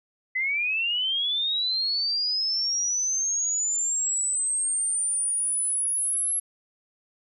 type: linear sweep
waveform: sine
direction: up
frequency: 2003 to 11175 Hz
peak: -23 dBFS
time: 0.35-6.4 s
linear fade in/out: 10 ms
effects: none